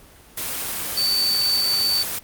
sine tone in noise, 4548 Hz, C#8, 44 cents sharp, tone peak -17 dBFS, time 0.97-2.03 s, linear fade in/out 5 ms, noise white, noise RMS -27 dBFS, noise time 0.37-2.19 s, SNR +7 dB, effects pink hiss -48 dBFS RMS until 2.23 s + Opus 24 kbps

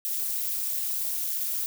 violet noise with amplitude modulation, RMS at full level -25 dBFS, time 0.05-1.66 s, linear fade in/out 0 ms, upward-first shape sine, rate 260 Hz, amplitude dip 100%, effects none

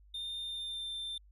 triangle tone with pitch glide, 3623 to 3573 Hz, A7 to A7, +50 to +26 cents, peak -36 dBFS, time 0.14-1.18 s, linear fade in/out 5 ms, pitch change -24 cents, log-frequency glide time 0.41-0.93 s, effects added 50 Hz sine -57 dBFS peak until 1.31 s

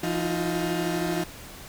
30% pulse tone cluster, 170.8 / 315.2 / 354.4 Hz, F3 / D#4 / F4, -38 / +23 / +25 cents, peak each -27 dBFS, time 0.03-1.24 s, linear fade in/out 5 ms, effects pink hiss -43 dBFS RMS until 1.68 s

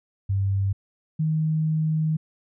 sine tone pair in turn, 98 / 156.92 Hz, G2 / D#3, 0 / +15 cents, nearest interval minor sixth, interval 815 cents, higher second, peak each -20 dBFS, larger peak neither, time 0.29-0.73 / 1.19-2.17 s, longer second, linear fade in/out 10 ms, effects none

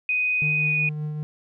sine tone with pitch glide, 2496 to 2474 Hz, D#7 to D#7, +5 to -10 cents, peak -20 dBFS, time 0.09-0.89 s, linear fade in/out 2 ms, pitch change -15 cents, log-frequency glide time 0.57-0.7 s
triangle tone with tremolo, 151.4 Hz, D#3, 47 cents flat, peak -23 dBFS, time 0.42-1.23 s, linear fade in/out 0 ms, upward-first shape triangle, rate 5.2 Hz, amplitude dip 35%
effects none

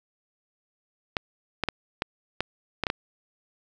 clicks, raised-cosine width 0.3 ms, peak -9 dBFS, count 8, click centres 1.168 / 1.637 / 1.687 / 2.021 / 2.406 / 2.837 / 2.868 / 2.901 s, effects none

